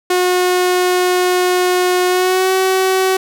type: tone with pitch glide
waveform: sawtooth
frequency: 362.4 to 377.6 Hz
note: F#4 to F#4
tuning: -36 to +35 cents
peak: -8 dBFS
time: 0.1-3.17 s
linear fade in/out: 5 ms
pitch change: +71 cents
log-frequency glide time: 2.08-2.52 s
effects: none